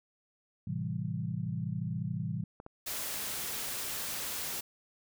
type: chord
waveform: sine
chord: A minor seventh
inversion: none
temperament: equal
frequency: 110 / 130.81 / 164.81 / 196 Hz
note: A2 / C3 / E3 / G3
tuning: 0 / 0 / 0 / 0 cents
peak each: -38 / -38 / -36 / -40 dBFS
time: 0.67-2.44 s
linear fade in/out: 5 ms
type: clicks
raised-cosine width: 1 ms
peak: -31 dBFS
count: 2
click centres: 2.601 / 2.664 s
type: noise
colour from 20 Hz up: white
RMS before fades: -37 dBFS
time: 2.86-4.61 s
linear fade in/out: 10 ms
effects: none